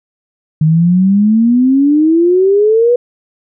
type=exponential sweep; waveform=sine; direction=up; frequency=152.7 to 493.9 Hz; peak=-6 dBFS; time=0.61-2.96 s; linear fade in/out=5 ms; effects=none